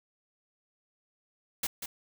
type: noise with echo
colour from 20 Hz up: white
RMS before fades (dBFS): -31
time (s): 1.63-1.67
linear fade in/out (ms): 5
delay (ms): 190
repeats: 1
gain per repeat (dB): -7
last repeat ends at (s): 1.86
effects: none